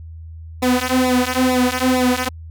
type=tone with flanger; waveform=sawtooth; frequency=253.3 Hz; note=B3; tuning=44 cents sharp; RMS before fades=-17 dBFS; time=0.62-2.29 s; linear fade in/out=10 ms; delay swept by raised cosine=0.63 to 4.23 ms; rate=2.2 Hz; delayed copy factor=-0.95; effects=added 81 Hz sine -32 dBFS peak until 2.5 s

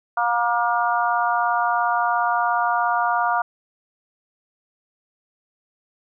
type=harmonic tone; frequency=237.1 Hz; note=A#3; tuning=30 cents sharp; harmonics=3 / 4 / 5 / 6; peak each=-22 / -23 / -24 / -25 dBFS; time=0.17-3.42 s; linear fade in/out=5 ms; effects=none

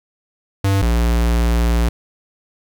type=tone pair in turn; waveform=square; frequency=98 / 58.27 Hz; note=G2 / A#1; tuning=0 / 0 cents; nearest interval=major sixth; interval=900 cents; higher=first; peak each=-14 dBFS; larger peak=neither; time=0.64-0.82 / 0.82-1.89 s; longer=second; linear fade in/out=5 ms; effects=8-bit

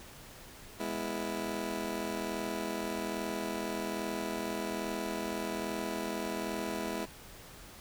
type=chord; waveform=20% pulse; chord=E major; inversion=first; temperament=just; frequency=206 / 247.2 / 329.6 Hz; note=G#3 / B3 / E4; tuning=-14 / +2 / 0 cents; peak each=-33 / -36 / -33 dBFS; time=0.79-7.06 s; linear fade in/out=20 ms; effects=pink hiss -51 dBFS RMS until 7.8 s

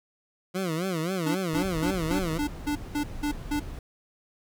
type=tone with vibrato; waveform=20% pulse; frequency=174 Hz; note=F3; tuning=6 cents flat; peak=-22 dBFS; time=0.54-2.39 s; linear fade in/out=20 ms; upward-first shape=sine; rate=3.8 Hz; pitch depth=180 cents each way
type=tone bursts; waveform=square; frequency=293.7 Hz; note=D4; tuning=in tune; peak=-26 dBFS; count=9; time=1.26-3.599 s; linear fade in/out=10 ms; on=91 ms; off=190 ms
type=noise; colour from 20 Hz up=brown; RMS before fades=-37 dBFS; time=1.53-3.79 s; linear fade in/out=2 ms
effects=none

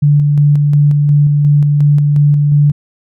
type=tone with tremolo; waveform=sine; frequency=146 Hz; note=D3; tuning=10 cents flat; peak=-5 dBFS; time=0.02-2.72 s; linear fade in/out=10 ms; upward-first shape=square; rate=2.8 Hz; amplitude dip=25%; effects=none

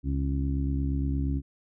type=harmonic tone; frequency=68.6 Hz; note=C#2; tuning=17 cents flat; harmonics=1 / 2 / 3 / 4 / 5; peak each=-27 / -31 / -41 / -32 / -44 dBFS; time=0.03-1.42 s; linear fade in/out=50 ms; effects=none

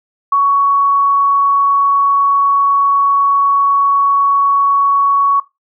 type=tone; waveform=sine; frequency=1118 Hz; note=C#6; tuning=14 cents sharp; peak=-8 dBFS; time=0.32-5.4 s; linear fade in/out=5 ms; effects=noise-tail reverb RT60 0.2 s tail -17 dB re dry

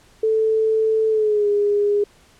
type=tone with pitch glide; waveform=sine; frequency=440 to 410.5 Hz; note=A4 to G#4; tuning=0 to -20 cents; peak=-15 dBFS; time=0.23-2.04 s; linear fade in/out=5 ms; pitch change=-120 cents; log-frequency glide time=1.09-1.48 s; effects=pink hiss -53 dBFS RMS until 2.39 s + low-pass 10000 Hz 12 dB/octave

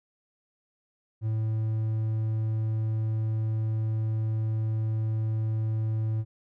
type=tone; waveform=triangle; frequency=110 Hz; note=A2; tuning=in tune; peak=-23 dBFS; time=1.21-6.25 s; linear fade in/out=50 ms; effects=none

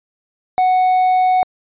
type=tone; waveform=triangle; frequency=740 Hz; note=F#5; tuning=in tune; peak=-9 dBFS; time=0.58-1.43 s; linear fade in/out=0 ms; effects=resampled to 8000 Hz

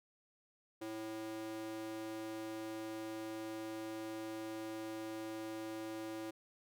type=tone with high-pass filter; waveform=square; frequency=109.8 Hz; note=A2; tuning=3 cents flat; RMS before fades=-44 dBFS; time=0.81-6.31 s; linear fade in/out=10 ms; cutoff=370 Hz; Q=2.7; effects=none

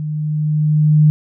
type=tone with level ramp; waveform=sine; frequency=152.2 Hz; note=D#3; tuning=38 cents flat; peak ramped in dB=-20 to -6 dBFS; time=0-1.1 s; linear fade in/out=0 ms; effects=none

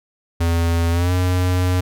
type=tone with pitch glide; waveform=square; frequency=84.2 to 90.77 Hz; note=E2 to F#2; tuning=+37 to -33 cents; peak=-16 dBFS; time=0.4-1.81 s; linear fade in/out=10 ms; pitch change=+130 cents; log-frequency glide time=0.91-1.13 s; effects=none

